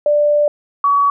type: tone pair in turn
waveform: sine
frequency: 590 / 1132.3 Hz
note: D5 / C#6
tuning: +8 / +36 cents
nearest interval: major seventh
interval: 1128 cents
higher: second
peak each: -10 dBFS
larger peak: neither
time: 0.06-0.48 / 0.84-1.1 s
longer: first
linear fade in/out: 2 ms
effects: none